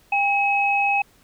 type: tone pair together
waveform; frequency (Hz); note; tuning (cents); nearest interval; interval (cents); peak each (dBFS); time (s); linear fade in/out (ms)
sine; 803.2 / 2559; G5 / D#7; +42 / +48; octave + minor sixth; 2006; -20; 0.12-1.02; 5
effects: pink hiss -57 dBFS RMS until 1.23 s